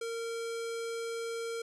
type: tone with low-pass filter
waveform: square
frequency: 460.5 Hz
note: A#4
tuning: 21 cents flat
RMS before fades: -37 dBFS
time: 0.01-1.62 s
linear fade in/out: 5 ms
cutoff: 8600 Hz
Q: 1.4
effects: none